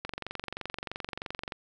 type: click train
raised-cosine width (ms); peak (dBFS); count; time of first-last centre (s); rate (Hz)
0.3; -19; 35; 0.05-1.522; 23.1
effects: none